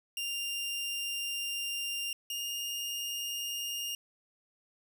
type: tone pair in turn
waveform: sawtooth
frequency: 2794 / 2830 Hz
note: F7 / F7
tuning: 0 / +22 cents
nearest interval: unison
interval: 22 cents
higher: second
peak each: -30 / -31 dBFS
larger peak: first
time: 0.17-2.13 / 2.3-3.95 s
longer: first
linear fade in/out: 2 ms
effects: none